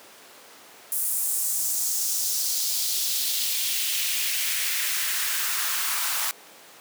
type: noise with high-pass filter sweep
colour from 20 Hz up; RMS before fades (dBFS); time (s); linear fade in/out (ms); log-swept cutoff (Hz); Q
white; -26; 0.92-6.31; 0; 9900 to 990; 1.7
effects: pink hiss -47 dBFS RMS until 6.8 s + high-pass 400 Hz 12 dB/octave